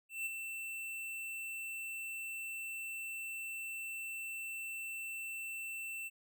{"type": "tone with ADSR envelope", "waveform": "square", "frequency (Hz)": 2680, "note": "E7", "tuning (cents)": 28, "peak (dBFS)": -35, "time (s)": [0.09, 6.1], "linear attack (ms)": 170, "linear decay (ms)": 17, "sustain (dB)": -6, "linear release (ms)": 31, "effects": []}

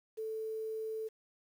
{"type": "tone with quantisation", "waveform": "sine", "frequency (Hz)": 440, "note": "A4", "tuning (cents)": 0, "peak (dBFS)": -36, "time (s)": [0.17, 1.09], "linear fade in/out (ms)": 20, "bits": 10, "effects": []}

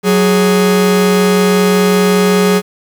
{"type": "tone pair together", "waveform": "45% pulse", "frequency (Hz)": [185, 415.3], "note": ["F#3", "G#4"], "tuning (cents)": [0, 0], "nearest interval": "octave + major second", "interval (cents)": 1400, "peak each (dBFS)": -11, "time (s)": [0.03, 2.62], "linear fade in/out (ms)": 50, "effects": ["7-bit"]}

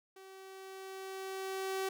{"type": "tone with level ramp", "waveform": "sawtooth", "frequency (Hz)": 382.9, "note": "G4", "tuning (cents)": -41, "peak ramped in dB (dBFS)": [-48, -29], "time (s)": [0.16, 1.89], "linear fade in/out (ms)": 5, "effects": []}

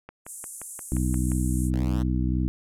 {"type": "click train", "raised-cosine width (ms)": 0.5, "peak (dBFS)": -25, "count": 8, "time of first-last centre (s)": [0.09, 1.318], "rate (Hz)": 5.7}
{"type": "band-pass noise", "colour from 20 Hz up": "pink", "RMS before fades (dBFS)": -40, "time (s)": [0.25, 1.71], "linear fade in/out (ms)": 50, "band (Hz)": [7600, 11000], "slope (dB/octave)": 48}
{"type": "harmonic tone", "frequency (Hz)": 62.8, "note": "B1", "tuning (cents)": 30, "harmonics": [1, 2, 3, 4, 5], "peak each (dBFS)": [-25, -28, -30, -31, -32], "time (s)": [0.92, 2.48], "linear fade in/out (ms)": 0}
{"type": "linear sweep", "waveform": "5% pulse", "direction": "up", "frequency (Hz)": [49, 121.4], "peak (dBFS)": -26, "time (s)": [1.72, 2.03], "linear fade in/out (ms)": 10}
{"effects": []}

